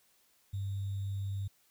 sine tone with sample-and-hold, 98.5 Hz, G2, 9 cents sharp, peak -33 dBFS, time 0.53-1.48 s, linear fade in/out 10 ms, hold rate 3675 Hz, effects white hiss -69 dBFS RMS until 1.7 s

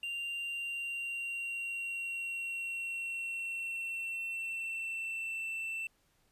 triangle tone with pitch glide, 2781 to 2675 Hz, F7 to E7, -8 to +25 cents, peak -34 dBFS, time 0.03-5.87 s, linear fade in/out 2 ms, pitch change -67 cents, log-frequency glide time 0.35-5.47 s, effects pink hiss -72 dBFS RMS until 6.31 s + resampled to 32000 Hz

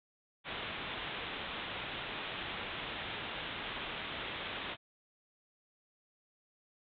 white low-pass noise, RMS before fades -41 dBFS, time 0.44-4.77 s, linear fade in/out 50 ms, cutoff 3700 Hz, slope 96 dB/octave, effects MP3 96 kbps

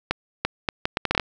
accelerating click train, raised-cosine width 0.3 ms, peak -5 dBFS, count 10, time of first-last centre 0.11-1.198 s, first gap 340 ms, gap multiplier 0.7, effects none

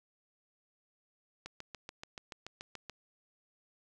click train, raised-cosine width 0.2 ms, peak -26 dBFS, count 11, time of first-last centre 1.46-2.897 s, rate 6.96 Hz, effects none

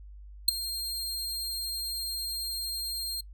sawtooth tone with ADSR envelope, 4203 Hz, C8, 7 cents sharp, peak -11 dBFS, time 0.48-3.21 s, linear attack 7 ms, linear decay 8 ms, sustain -18 dB, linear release 7 ms, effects noise-tail reverb RT60 0.1 s tail -23 dB re dry + added 50 Hz sine -44 dBFS peak until 3.33 s

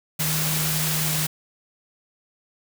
sine tone in noise, 155.56 Hz, D#3, in tune, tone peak -26 dBFS, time 0.19-1.27 s, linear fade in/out 10 ms, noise white, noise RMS -25 dBFS, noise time 0.19-1.27 s, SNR -4 dB, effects none

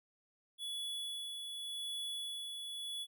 square tone with tremolo, 3410 Hz, G#7, 45 cents sharp, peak -39 dBFS, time 0.58-3.07 s, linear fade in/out 50 ms, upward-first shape sine, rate 0.87 Hz, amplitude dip 35%, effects none

